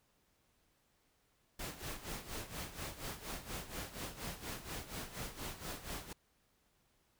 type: noise with tremolo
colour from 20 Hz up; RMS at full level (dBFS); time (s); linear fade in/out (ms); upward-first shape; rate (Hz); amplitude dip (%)
pink; -42; 1.59-6.13; 5; sine; 4.2; 75
effects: pink hiss -75 dBFS RMS until 7.19 s